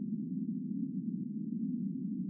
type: band-pass noise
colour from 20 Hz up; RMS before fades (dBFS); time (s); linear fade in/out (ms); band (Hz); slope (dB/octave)
pink; -37; 0-2.29; 0; 180 to 260; 48
effects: none